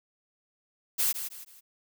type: noise with echo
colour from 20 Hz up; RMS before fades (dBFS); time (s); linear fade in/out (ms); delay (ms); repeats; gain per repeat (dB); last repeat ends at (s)
blue; -26; 0.98-1.13; 20; 160; 3; -9; 1.61
effects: none